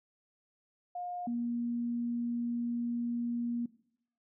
sine tone pair in turn, 712 / 237.6 Hz, F5 / A#3, +33 / +33 cents, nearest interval octave + perfect fifth, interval 1900 cents, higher first, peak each -36 / -31 dBFS, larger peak second, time 0.95-1.27 / 1.27-3.66 s, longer second, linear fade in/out 5 ms, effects noise-tail reverb RT60 0.7 s tail -19 dB re dry

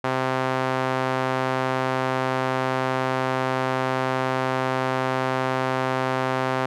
sawtooth tone with band-pass filter, 130.4 Hz, C3, 5 cents flat, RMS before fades -24 dBFS, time 0.04-6.66 s, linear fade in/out 5 ms, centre 1000 Hz, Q 0.84, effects none

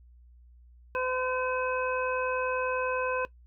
harmonic tone, 510 Hz, C5, 44 cents flat, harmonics 1 / 2 / 3 / 5, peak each -30 / -33 / -35 / -37 dBFS, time 0.95-3.25 s, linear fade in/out 0 ms, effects noise-tail reverb RT60 0.1 s tail -18 dB re dry + added 60 Hz sine -52 dBFS peak until 3.46 s

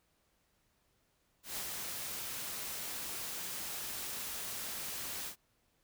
white noise with ADSR envelope, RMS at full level -39 dBFS, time 1.43-5.36 s, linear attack 130 ms, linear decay 79 ms, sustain -2 dB, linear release 93 ms, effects pink hiss -75 dBFS RMS until 5.83 s

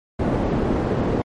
white low-pass noise, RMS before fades -21 dBFS, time 0.19-1.22 s, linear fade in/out 5 ms, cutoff 450 Hz, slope 12 dB/octave, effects MP3 48 kbps

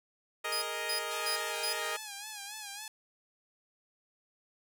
10% pulse chord, Ab suspended second, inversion none, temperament equal, 415.3 / 466.2 / 622.3 Hz, Ab4 / Bb4 / Eb5, 0 / 0 / 0 cents, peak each -33 / -30 / -29 dBFS, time 0.44-1.97 s, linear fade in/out 10 ms
sawtooth tone bursts, 4978 Hz, D#8, in tune, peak -30 dBFS, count 4, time 0.52-1.73 s, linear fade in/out 5 ms, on 100 ms, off 270 ms
5% pulse tone with vibrato, 830.6 Hz, G#5, in tune, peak -29 dBFS, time 1.11-2.88 s, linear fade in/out 2 ms, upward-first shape sine, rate 3.6 Hz, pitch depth 80 cents each way
effects none

